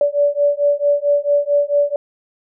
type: beating tone pair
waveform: sine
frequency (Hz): 575 / 579.5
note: D5 / D5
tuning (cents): -37 / -23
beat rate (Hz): 4.5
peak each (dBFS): -16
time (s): 0.01-1.96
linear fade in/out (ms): 2
effects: none